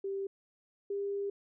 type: tone pair in turn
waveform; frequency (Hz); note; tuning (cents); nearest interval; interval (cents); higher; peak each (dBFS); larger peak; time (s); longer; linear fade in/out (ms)
sine; 392 / 400.5; G4 / G4; 0 / +37; unison; 37; second; -33 / -32; second; 0.04-0.27 / 0.9-1.3; second; 5
effects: none